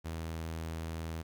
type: tone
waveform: sawtooth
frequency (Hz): 81.3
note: E2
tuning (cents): -23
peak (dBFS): -33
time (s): 0.04-1.23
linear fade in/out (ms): 20
effects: 11-bit